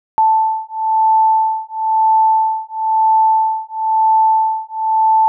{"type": "beating tone pair", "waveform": "sine", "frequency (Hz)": [880, 881], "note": ["A5", "A5"], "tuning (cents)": [0, 2], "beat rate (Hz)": 1, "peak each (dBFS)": -14, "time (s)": [0.18, 5.28], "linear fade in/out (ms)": 0, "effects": []}